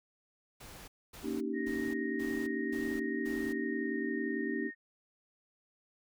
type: noise bursts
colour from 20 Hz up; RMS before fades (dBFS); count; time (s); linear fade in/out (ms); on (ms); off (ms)
pink; -50; 6; 0.6-3.53; 10; 280; 250
type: chord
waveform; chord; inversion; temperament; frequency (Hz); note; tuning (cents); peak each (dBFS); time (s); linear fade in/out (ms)
sine; Eb dominant seventh; second; just; 233.3 / 280 / 311.1 / 388.9; Bb3 / Db4 / Eb4 / G4; +2 / +18 / 0 / -14; -38; 1.22-4.71; 50
type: tone with pitch glide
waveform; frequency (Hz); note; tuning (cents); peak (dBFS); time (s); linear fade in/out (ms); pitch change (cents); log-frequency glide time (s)
sine; 1864.7 to 1849.7; A#6 to A#6; 0 to -14; -40; 1.53-4.75; 50; -14; 3.32-4.09
effects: none